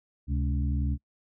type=harmonic tone with a mistuned harmonic; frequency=71 Hz; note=C#2; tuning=42 cents sharp; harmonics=1 / 2 / 3 / 4; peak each=-26 / -32 / -36 / -38 dBFS; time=0.27-0.98 s; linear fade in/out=50 ms; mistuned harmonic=2; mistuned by=-140 cents; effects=noise-tail reverb RT60 0.1 s tail -26 dB re dry